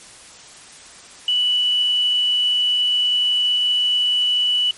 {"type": "tone with quantisation", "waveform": "sine", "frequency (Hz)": 2960, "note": "F#7", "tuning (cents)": 0, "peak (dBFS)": -15, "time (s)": [1.28, 4.71], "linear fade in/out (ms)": 2, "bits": 7, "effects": ["white hiss -42 dBFS RMS until 4.77 s", "MP3 48 kbps"]}